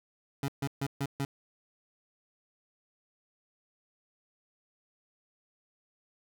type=tone bursts; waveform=25% pulse; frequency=138.59 Hz; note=C#3; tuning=in tune; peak=-26 dBFS; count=5; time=0.43-1.25 s; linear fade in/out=2 ms; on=52 ms; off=140 ms; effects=none